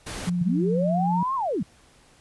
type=noise; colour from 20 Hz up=pink; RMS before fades=-34 dBFS; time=0.06-0.3 s; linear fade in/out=10 ms
type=tone with vibrato; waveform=sine; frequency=176.5 Hz; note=F3; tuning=19 cents sharp; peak=-22 dBFS; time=0.27-1.23 s; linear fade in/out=2 ms; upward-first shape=sine; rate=16 Hz; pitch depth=21 cents each way
type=linear two-way sweep; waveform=sine; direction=up then down; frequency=138.59 to 1100 to 138.59 Hz; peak=-23 dBFS; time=0.41-1.63 s; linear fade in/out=5 ms; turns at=1.35 s
effects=pink hiss -56 dBFS RMS until 2.2 s + resampled to 24000 Hz